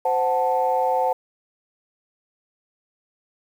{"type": "chord", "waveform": "sine", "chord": "F# diminished", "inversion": "second", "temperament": "equal with one note detuned", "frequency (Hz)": [518.4, 740, 880], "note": ["C5", "F#5", "A5"], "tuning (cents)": [-16, 0, 0], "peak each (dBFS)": -22, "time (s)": [0.05, 1.13], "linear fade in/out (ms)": 5, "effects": ["tanh soft clip ceiling -9 dBFS", "8-bit"]}